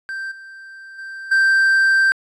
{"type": "tone with level steps", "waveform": "triangle", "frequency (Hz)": 1568, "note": "G6", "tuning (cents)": 0, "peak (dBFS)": [-23, -34, -28, -10], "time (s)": [0.09, 2.12], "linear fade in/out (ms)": 0, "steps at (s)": [0.31, 0.98, 1.31], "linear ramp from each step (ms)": 10, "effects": ["resampled to 24000 Hz"]}